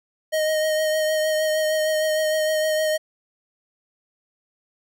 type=tone with vibrato; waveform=square; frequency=622.3 Hz; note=D#5; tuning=in tune; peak=-20 dBFS; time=0.32-2.98 s; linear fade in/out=20 ms; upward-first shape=triangle; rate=6.5 Hz; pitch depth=22 cents each way; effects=none